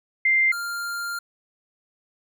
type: tone pair in turn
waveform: sine / square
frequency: 2093 / 1396.8 Hz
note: C7 / F6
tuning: 0 / 0 cents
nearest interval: perfect fifth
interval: 700 cents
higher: first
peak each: -16 / -28 dBFS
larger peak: first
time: 0.25-0.52 / 0.52-1.19 s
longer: second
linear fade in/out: 5 ms
effects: none

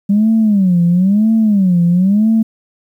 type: tone with vibrato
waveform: sine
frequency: 196 Hz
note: G3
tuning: in tune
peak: -7 dBFS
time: 0.09-2.43 s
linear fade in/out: 10 ms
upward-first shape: sine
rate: 1 Hz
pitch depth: 230 cents each way
effects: tanh soft clip ceiling -4 dBFS + 8-bit

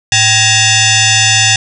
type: tone with frequency modulation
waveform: sine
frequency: 1661.2 Hz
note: G#6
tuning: in tune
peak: -6 dBFS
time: 0.12-1.56 s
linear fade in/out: 2 ms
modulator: 885 Hz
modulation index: 6.3
effects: none

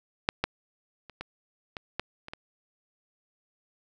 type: clicks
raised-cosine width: 0.3 ms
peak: -6 / -9 / -29 / -20 / -20 / -13 / -25 / -22 dBFS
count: 8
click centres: 0.289 / 0.44 / 1.097 / 1.21 / 1.768 / 1.996 / 2.284 / 2.335 s
effects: none

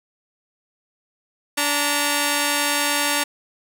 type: tone pair together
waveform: 5% pulse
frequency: 289 / 917.5 Hz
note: D4 / A#5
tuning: -28 / -28 cents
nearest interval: octave + minor sixth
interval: 2000 cents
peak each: -10 dBFS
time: 1.57-3.24 s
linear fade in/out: 10 ms
effects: none

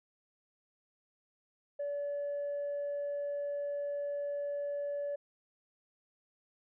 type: tone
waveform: sine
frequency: 574 Hz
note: D5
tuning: 40 cents flat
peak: -32 dBFS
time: 1.79-5.16 s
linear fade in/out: 10 ms
effects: tanh soft clip ceiling -31 dBFS

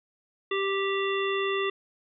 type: harmonic tone with a mistuned harmonic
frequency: 392 Hz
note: G4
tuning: in tune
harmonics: 1 / 3 / 5 / 7 / 9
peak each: -27 / -32 / -34 / -35 / -37 dBFS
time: 0.51-1.7 s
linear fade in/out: 5 ms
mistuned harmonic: 9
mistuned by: -17 cents
effects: none

